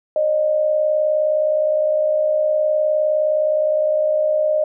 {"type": "tone pair together", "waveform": "sine", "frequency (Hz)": [554.4, 613.9], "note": ["C#5", "D#5"], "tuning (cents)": [0, -23], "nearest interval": "major second", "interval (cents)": 177, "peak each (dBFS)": [-24, -15], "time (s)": [0.16, 4.64], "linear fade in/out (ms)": 2, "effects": []}